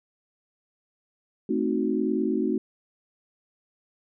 sine chord, A diminished seventh, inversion none, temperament equal, 220 / 261.6 / 311.1 / 370 Hz, A3 / C4 / Eb4 / Gb4, 0 / 0 / 0 / 0 cents, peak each -28 dBFS, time 1.49-2.58 s, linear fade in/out 5 ms, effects none

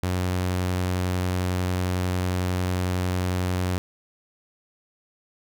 sawtooth tone, 91.1 Hz, F#2, 26 cents flat, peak -19 dBFS, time 0.03-3.78 s, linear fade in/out 0 ms, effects none

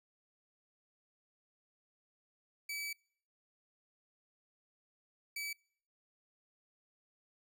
sawtooth tone bursts at uneven times, 2295 Hz, D7, 40 cents flat, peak -35 dBFS, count 2, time 2.69-2.93 / 5.36-5.53 s, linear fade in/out 5 ms, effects noise-tail reverb RT60 0.6 s tail -26 dB re dry

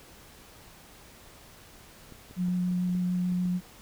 clicks, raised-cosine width 3 ms, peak -34 dBFS, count 8, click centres 2.123 / 2.311 / 2.484 / 2.713 / 2.893 / 2.951 / 3.322 / 3.456 s
sine tone with vibrato, 180 Hz, F#3, 47 cents flat, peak -25 dBFS, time 2.36-3.61 s, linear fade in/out 50 ms, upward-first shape triangle, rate 6.8 Hz, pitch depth 11 cents each way
effects pink hiss -52 dBFS RMS until 3.81 s

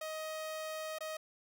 sawtooth tone with dropouts, 628 Hz, D#5, 16 cents sharp, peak -35 dBFS, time 0.01-1.17 s, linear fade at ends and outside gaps 5 ms, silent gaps 0.986-1.006 s, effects none

